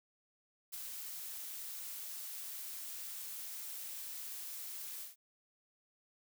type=noise with ADSR envelope; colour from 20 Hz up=blue; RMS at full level=-41 dBFS; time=0.72-5.16 s; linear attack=21 ms; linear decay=11 ms; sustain=-4 dB; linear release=150 ms; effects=none